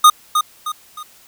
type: tone with echo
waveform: square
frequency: 1232 Hz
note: D#6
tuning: 17 cents flat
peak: -5 dBFS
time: 0.04-0.1 s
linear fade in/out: 5 ms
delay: 310 ms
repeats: 3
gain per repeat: -8 dB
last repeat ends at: 1.03 s
effects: white hiss -48 dBFS RMS until 1.27 s